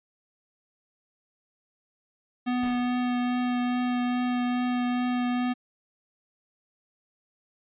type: tone with vibrato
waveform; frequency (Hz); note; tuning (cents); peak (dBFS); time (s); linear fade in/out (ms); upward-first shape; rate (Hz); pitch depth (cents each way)
square; 246.9; B3; 0; -25; 2.46-5.54; 20; triangle; 2.4; 11
type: noise with exponential decay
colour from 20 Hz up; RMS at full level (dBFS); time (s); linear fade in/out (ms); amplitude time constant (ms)
pink; -39; 2.63-3.14; 1; 110
effects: resampled to 8000 Hz